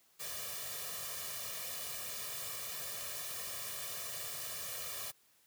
white noise with comb filter, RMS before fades -42 dBFS, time 0.19-5.12 s, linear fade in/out 20 ms, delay 1.7 ms, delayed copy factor +1, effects white hiss -69 dBFS RMS until 5.46 s + high-pass 80 Hz 12 dB/octave

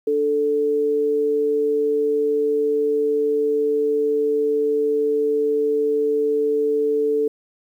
sine tone pair together, 293.7 / 440 Hz, D4 / A4, 0 / 0 cents, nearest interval perfect fifth, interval 700 cents, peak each -27 / -17 dBFS, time 0.07-7.28 s, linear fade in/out 5 ms, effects 9-bit

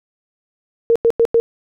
sine tone bursts, 462.3 Hz, A#4, 14 cents flat, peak -9 dBFS, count 4, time 0.9-1.4 s, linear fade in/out 0 ms, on 56 ms, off 92 ms, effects none

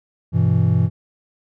triangle chord, E minor, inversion first, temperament just, 98.89 / 123.61 / 164.81 Hz, G2 / B2 / E3, +16 / +2 / 0 cents, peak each -16 dBFS, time 0.32-0.9 s, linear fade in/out 50 ms, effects none

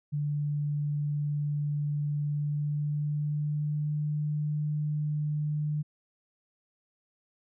sine tone with pitch glide, 146.83 to 149.92 Hz, D3 to D3, 0 to +36 cents, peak -27 dBFS, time 0.12-5.83 s, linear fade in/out 20 ms, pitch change +36 cents, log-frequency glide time 2.28-4.06 s, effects none

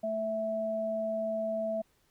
sine tone pair together, 220 / 657 Hz, A3 / E5, 0 / -6 cents, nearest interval octave + perfect fifth, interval 1894 cents, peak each -38 / -30 dBFS, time 0.03-1.82 s, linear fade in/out 10 ms, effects pink hiss -70 dBFS RMS until 2.1 s

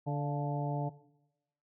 harmonic tone with a mistuned harmonic, 145.6 Hz, D3, 15 cents flat, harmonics 1 / 2 / 3 / 4 / 5 / 6, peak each -32 / -40 / -43 / -42 / -41 / -42 dBFS, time 0.06-0.9 s, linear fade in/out 20 ms, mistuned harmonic 5, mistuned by -58 cents, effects noise-tail reverb RT60 0.9 s tail -18 dB re dry

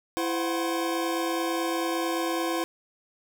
square tone cluster, 334 / 512 / 721 / 750 / 1067 Hz, E4 / C5 / F#5 / F#5 / C6, +23 / -38 / -45 / +23 / +34 cents, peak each -29 / -34 / -38 / -37 / -35 dBFS, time 0.17-2.64 s, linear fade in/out 0 ms, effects none

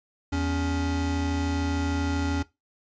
square tone pair together, 82.41 / 280.3 Hz, E2 / C#4, 0 / +19 cents, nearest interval octave + major sixth, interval 2119 cents, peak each -28 dBFS, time 0.32-2.43 s, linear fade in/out 10 ms, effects noise-tail reverb RT60 0.2 s tail -18 dB re dry + resampled to 16000 Hz

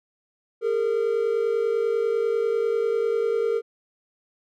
triangle tone pair together, 408.7 / 458.8 Hz, G#4 / A#4, -28 / -28 cents, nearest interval major second, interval 200 cents, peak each -24 / -20 dBFS, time 0.61-3.62 s, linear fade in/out 50 ms, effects none

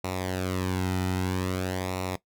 sawtooth tone with flanger, 92.5 Hz, F#2, in tune, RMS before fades -29 dBFS, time 0.04-2.16 s, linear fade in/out 5 ms, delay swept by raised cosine 0.62 to 1.82 ms, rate 0.51 Hz, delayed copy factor -0.7, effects noise-tail reverb RT60 0.1 s tail -18 dB re dry

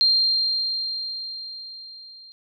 sine tone with level ramp, 4186 Hz, C8, in tune, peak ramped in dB -14 to -43 dBFS, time 0.01-2.32 s, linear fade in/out 0 ms, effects none

